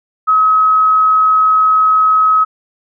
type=tone; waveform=sine; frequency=1277 Hz; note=D#6; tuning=45 cents sharp; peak=-7 dBFS; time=0.27-2.45 s; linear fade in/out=20 ms; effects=none